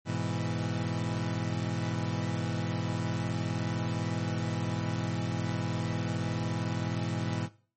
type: chord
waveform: 30% pulse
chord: E major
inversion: first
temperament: equal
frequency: 103.83 / 123.47 / 164.81 Hz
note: G#2 / B2 / E3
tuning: 0 / 0 / 0 cents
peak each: -32 dBFS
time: 0.05-7.49 s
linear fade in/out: 50 ms
effects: noise-tail reverb RT60 0.4 s tail -18 dB re dry + MP3 32 kbps